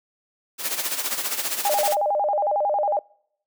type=noise with tremolo; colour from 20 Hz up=white; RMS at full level=-24 dBFS; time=0.58-1.96 s; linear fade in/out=50 ms; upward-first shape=sine; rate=15 Hz; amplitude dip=65%
type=tone with vibrato; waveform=sine; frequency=698.5 Hz; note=F5; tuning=in tune; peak=-19 dBFS; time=1.65-2.99 s; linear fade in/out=2 ms; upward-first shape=square; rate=11 Hz; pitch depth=260 cents each way
effects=noise-tail reverb RT60 0.7 s tail -26 dB re dry + high-pass 300 Hz 12 dB/octave